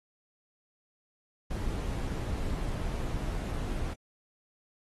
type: noise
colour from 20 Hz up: brown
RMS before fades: -33 dBFS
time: 1.5-3.94 s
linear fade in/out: 10 ms
effects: AAC 32 kbps